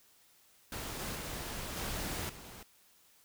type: noise with level steps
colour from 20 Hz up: pink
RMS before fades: -41 / -39 / -41 / -38 / -50 dBFS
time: 0.72-2.63 s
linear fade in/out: 2 ms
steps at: 0.99 / 1.15 / 1.76 / 2.29 s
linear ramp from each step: 5 ms
effects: white hiss -65 dBFS RMS until 3.24 s